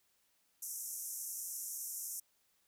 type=band-pass noise; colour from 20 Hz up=white; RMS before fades=-43 dBFS; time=0.62-2.2 s; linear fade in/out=5 ms; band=5600 to 14000 Hz; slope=96 dB/octave; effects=white hiss -75 dBFS RMS until 2.67 s